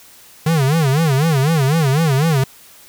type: tone with vibrato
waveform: square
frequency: 148.3 Hz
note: D3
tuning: 17 cents sharp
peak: -13 dBFS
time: 0.46-2.44 s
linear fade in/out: 5 ms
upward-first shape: sine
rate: 4 Hz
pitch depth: 210 cents each way
effects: white hiss -44 dBFS RMS until 2.88 s